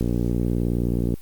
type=click train; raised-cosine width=3 ms; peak=-10 dBFS; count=68; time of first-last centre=0.01-1.14 s; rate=59.3 Hz; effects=white hiss -52 dBFS RMS until 1.21 s + Opus 32 kbps